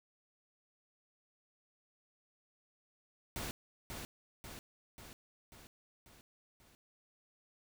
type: noise with echo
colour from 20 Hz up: pink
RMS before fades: -41 dBFS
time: 3.36-3.51 s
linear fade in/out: 0 ms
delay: 540 ms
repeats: 6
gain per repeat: -4 dB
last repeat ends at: 6.75 s
effects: none